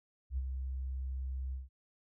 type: tone with ADSR envelope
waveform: sine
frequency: 65.41 Hz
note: C2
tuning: in tune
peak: -30 dBFS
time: 0.3-1.69 s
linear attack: 74 ms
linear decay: 40 ms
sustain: -5 dB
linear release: 160 ms
effects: none